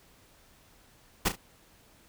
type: noise with echo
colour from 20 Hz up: pink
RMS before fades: -25 dBFS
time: 1.25-1.29 s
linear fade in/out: 10 ms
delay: 35 ms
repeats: 2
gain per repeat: -10 dB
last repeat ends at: 1.36 s
effects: pink hiss -60 dBFS RMS until 2.08 s